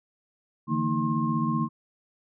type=tone cluster; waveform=sine; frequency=148.4 / 164.2 / 226.8 / 313 / 1068 Hz; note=D3 / E3 / A#3 / D#4 / C6; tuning=+18 / -6 / -47 / +10 / +35 cents; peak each=-29 / -32 / -27 / -33 / -30 dBFS; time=0.67-1.69 s; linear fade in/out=50 ms; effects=none